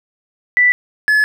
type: tone pair in turn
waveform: sine / triangle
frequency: 1975.5 / 1712.4 Hz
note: B6 / A6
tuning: 0 / -47 cents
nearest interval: major second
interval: 247 cents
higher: first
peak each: -8 / -8 dBFS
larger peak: neither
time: 0.57-0.72 / 1.08-1.24 s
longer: second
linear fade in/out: 0 ms
effects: none